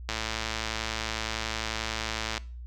click train, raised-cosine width 0.2 ms, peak -13 dBFS, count 255, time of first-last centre 0.09-2.378 s, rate 111 Hz, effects noise-tail reverb RT60 0.4 s tail -20 dB re dry + added 60 Hz sine -38 dBFS peak until 2.66 s

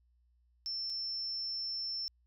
sine tone with dropouts, 5360 Hz, E8, 28 cents sharp, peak -35 dBFS, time 0.66-2.08 s, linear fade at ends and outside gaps 0 ms, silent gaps 0.898-0.901 s, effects added 60 Hz sine -67 dBFS peak until 2.26 s

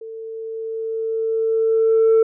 sine tone with level ramp, 447.4 Hz, A4, 29 cents sharp, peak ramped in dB -31 to -8 dBFS, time 0.01-2.23 s, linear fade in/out 5 ms, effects tanh soft clip ceiling -9 dBFS

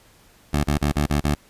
15% pulse tone bursts, 73.42 Hz, D2, in tune, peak -12 dBFS, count 6, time 0.53-1.35 s, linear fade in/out 10 ms, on 110 ms, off 32 ms, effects pink hiss -54 dBFS RMS until 1.49 s + resampled to 32000 Hz

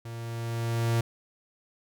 45% pulse tone with level ramp, 116 Hz, A#2, 8 cents flat, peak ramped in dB -37 to -22 dBFS, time 0.05-1.01 s, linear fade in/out 5 ms, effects none

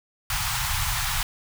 pink band-stop noise, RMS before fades -26 dBFS, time 0.3-1.23 s, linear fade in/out 2 ms, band 140 to 790 Hz, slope 48 dB/octave, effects none

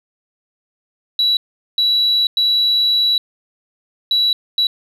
sine tone bursts at uneven times, 3923 Hz, B7, 12 cents flat, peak -11 dBFS, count 5, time 1.19-1.37 / 1.78-2.27 / 2.37-3.18 / 4.11-4.33 / 4.58-4.67 s, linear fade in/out 2 ms, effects tanh soft clip ceiling -8 dBFS

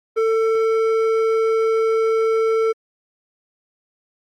triangle tone with hard clipping, 446.6 Hz, A4, 26 cents sharp, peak -17 dBFS, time 0.16-2.73 s, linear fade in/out 20 ms, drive 12 dB, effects Opus 24 kbps

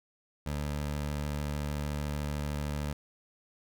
20% pulse tone, 73.42 Hz, D2, in tune, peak -27 dBFS, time 0.46-2.93 s, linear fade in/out 5 ms, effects none

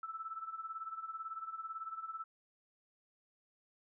sine tone with tremolo, 1318.5 Hz, E6, in tune, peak -38 dBFS, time 0.03-2.24 s, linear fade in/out 2 ms, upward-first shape sine, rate 18 Hz, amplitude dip 75%, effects none

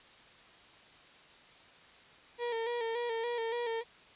35% pulse tone with vibrato, 466.2 Hz, A#4, in tune, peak -31 dBFS, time 2.38-3.84 s, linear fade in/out 50 ms, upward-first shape square, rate 3.5 Hz, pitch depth 45 cents each way, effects white hiss -57 dBFS RMS until 4.15 s + resampled to 8000 Hz

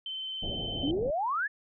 sine tone with vibrato, 3081 Hz, G7, 31 cents flat, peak -34 dBFS, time 0.06-0.91 s, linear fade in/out 2 ms, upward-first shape triangle, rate 18 Hz, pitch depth 16 cents each way
pink low-pass noise, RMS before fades -37 dBFS, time 0.42-1.11 s, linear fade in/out 10 ms, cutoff 780 Hz, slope 96 dB/octave
sine exponential sweep, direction up, 249.3 to 1800 Hz, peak -27 dBFS, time 0.82-1.48 s, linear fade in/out 20 ms
effects none

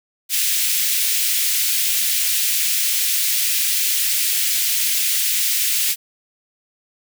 white high-pass noise, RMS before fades -19 dBFS, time 0.29-5.96 s, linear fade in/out 50 ms, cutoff 2100 Hz, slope 24 dB/octave, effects none

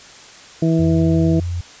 harmonic tone, 163.3 Hz, E3, 16 cents flat, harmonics 1 / 2 / 3 / 4, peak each -15 / -17 / -26 / -26 dBFS, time 0.62-1.4 s, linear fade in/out 5 ms
sine tone, 87.31 Hz, F2, in tune, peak -20 dBFS, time 0.79-1.61 s, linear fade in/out 5 ms
effects white hiss -41 dBFS RMS until 1.8 s + resampled to 16000 Hz

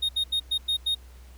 triangle tone bursts at uneven times, 3714 Hz, A#7, 7 cents flat, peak -21 dBFS, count 6, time 0.02-0.09 / 0.16-0.24 / 0.32-0.4 / 0.51-0.58 / 0.68-0.77 / 0.86-0.95 s, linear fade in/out 10 ms, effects added 62 Hz sine -45 dBFS peak until 1.37 s + pink hiss -57 dBFS RMS until 1.37 s

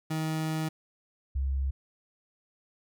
30% pulse / sine tone pair in turn, 157.9 / 67.51 Hz, D#3 / C#2, +26 / -45 cents, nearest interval octave + minor third, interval 1471 cents, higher first, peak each -26 dBFS, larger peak neither, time 0.1-0.69 / 1.35-1.71 s, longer first, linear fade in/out 10 ms, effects none

